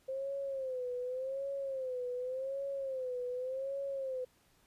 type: tone with vibrato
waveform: sine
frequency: 523.3 Hz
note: C5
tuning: in tune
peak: -35 dBFS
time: 0.08-4.25 s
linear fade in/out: 10 ms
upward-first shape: sine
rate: 0.87 Hz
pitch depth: 100 cents each way
effects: pink hiss -69 dBFS RMS until 4.66 s + resampled to 32000 Hz